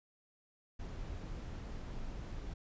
brown noise, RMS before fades -43 dBFS, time 0.79-2.54 s, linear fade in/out 10 ms, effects resampled to 16000 Hz

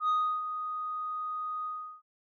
sine tone with ADSR envelope, 1244.5 Hz, D#6, in tune, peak -21 dBFS, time 0-2.02 s, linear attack 86 ms, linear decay 330 ms, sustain -11 dB, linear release 370 ms, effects tanh soft clip ceiling -23 dBFS

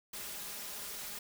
white noise with comb filter, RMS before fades -43 dBFS, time 0.13-1.19 s, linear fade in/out 5 ms, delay 4.9 ms, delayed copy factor +0.7, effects none

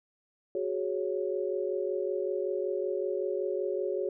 sine chord, F# suspended second, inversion none, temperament equal, 370 / 415.3 / 554.4 Hz, F#4 / G#4 / C#5, 0 / 0 / 0 cents, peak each -32 / -33 / -34 dBFS, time 0.55-4.09 s, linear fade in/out 2 ms, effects none

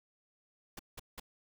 pink noise bursts, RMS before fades -44 dBFS, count 3, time 0.77-1.199 s, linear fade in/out 5 ms, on 23 ms, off 180 ms, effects none

